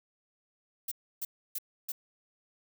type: noise bursts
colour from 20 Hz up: violet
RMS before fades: -35 dBFS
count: 4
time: 0.88-1.92 s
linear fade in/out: 5 ms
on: 35 ms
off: 300 ms
effects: none